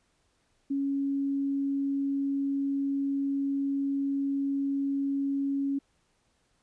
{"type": "tone", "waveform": "sine", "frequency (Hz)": 277.2, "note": "C#4", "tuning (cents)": 0, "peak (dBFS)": -26, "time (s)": [0.7, 5.79], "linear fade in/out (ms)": 10, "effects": ["pink hiss -71 dBFS RMS until 6.62 s", "resampled to 22050 Hz"]}